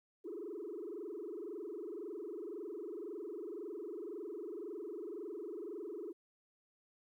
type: tone with frequency modulation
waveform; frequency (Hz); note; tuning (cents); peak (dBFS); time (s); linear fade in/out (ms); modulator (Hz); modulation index
sine; 378.9; F#4; +41; -40; 0.24-6.13; 20; 21.9; 2.8
effects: tanh soft clip ceiling -38 dBFS + 13-bit